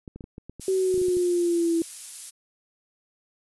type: clicks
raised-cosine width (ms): 3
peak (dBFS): -26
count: 12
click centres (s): 0.078 / 0.16 / 0.208 / 0.241 / 0.381 / 0.496 / 0.597 / 0.942 / 0.978 / 1.016 / 1.084 / 1.169
type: noise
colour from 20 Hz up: violet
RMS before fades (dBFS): -33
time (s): 0.6-2.31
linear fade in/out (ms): 20
type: exponential sweep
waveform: sine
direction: down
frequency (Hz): 382.2 to 329.6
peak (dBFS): -20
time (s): 0.68-1.82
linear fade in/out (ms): 2
effects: resampled to 24000 Hz